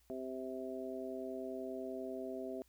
harmonic tone, 130.3 Hz, C3, 7 cents flat, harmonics 2 / 3 / 4 / 5, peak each -45 / -44 / -50 / -45 dBFS, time 0.1-2.62 s, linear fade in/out 0 ms, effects added 60 Hz sine -70 dBFS peak until 2.68 s + white hiss -73 dBFS RMS until 2.68 s

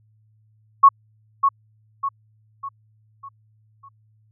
sine tone with echo, 1103 Hz, C#6, 9 cents flat, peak -6 dBFS, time 0.83-0.89 s, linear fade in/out 10 ms, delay 600 ms, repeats 5, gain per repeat -7 dB, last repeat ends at 3.89 s, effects added 108 Hz sine -56 dBFS peak until 4.31 s

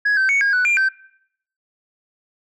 sine tone with pitch steps, 1669 / 1548 / 2225 / 1628 / 1487 / 2391 / 1552 Hz, G#6 / G6 / C#7 / G#6 / F#6 / D7 / G6, +8 / -22 / +6 / -35 / +8 / +30 / -18 cents, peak -12 dBFS, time 0.05-0.89 s, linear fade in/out 10 ms, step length 120 ms, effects noise-tail reverb RT60 0.7 s tail -21 dB re dry + tanh soft clip ceiling -13 dBFS

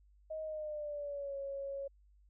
sine tone with pitch glide, 628 to 553.1 Hz, D#5 to C#5, +16 to -4 cents, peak -38 dBFS, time 0.3-1.88 s, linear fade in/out 10 ms, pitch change -220 cents, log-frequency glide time 0.43-1.36 s, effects added 50 Hz sine -62 dBFS peak until 2.29 s

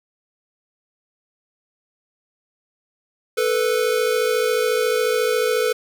square tone pair together, 439.3 / 493.4 Hz, A4 / B4, -3 / -2 cents, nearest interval major second, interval 201 cents, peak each -21 dBFS, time 3.37-5.73 s, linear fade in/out 10 ms, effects none

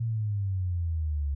sine exponential sweep, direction down, 117.1 to 69.3 Hz, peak -26 dBFS, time 0-1.35 s, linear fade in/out 10 ms, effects none

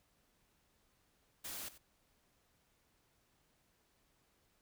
white noise with echo, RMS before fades -45 dBFS, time 1.44-1.69 s, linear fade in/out 10 ms, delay 92 ms, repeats 1, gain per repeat -15 dB, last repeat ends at 1.782 s, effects pink hiss -75 dBFS RMS until 4.61 s

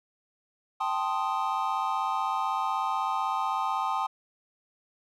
triangle chord, A half-diminished seventh, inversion third, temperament equal, 784 / 880 / 1046.5 / 1244.5 Hz, G5 / A5 / C6 / Eb6, 0 / 0 / 0 / 0 cents, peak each -30 dBFS, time 0.8-4.07 s, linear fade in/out 10 ms, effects none

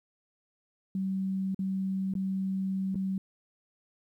sine tone with dropouts, 191.2 Hz, G3, 43 cents flat, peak -28 dBFS, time 0.95-3.18 s, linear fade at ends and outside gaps 2 ms, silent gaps 1.546-1.591 / 2.138-2.152 / 2.946-2.955 s, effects 11-bit

